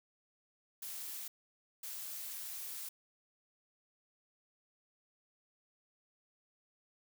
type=noise bursts at uneven times; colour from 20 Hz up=blue; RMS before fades=-44 dBFS; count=2; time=0.82-1.28 / 1.83-2.89 s; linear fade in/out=5 ms; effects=none